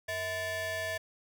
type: ring-modulated tone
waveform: 40% pulse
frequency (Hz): 554.4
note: C#5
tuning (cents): 0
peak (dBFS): -29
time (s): 0.08-0.98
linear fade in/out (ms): 10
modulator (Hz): 1200
effects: none